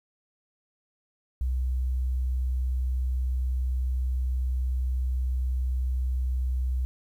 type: tone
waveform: sine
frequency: 63.5 Hz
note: B1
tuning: 49 cents sharp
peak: -24 dBFS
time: 1.41-6.85 s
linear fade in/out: 0 ms
effects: 10-bit